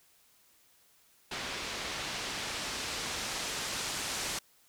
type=noise with low-pass filter sweep; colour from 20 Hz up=white; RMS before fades=-37 dBFS; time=1.31-4.39 s; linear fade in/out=5 ms; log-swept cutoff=4000 to 8000 Hz; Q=0.71; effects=white hiss -65 dBFS RMS until 4.68 s